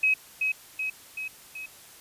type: tone with echo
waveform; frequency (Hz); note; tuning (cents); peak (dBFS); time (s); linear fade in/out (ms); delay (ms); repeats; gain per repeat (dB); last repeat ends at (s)
sine; 2547; D#7; +40; -19; 0.03-0.14; 5; 380; 4; -4; 1.66
effects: white hiss -50 dBFS RMS until 2 s + resampled to 32000 Hz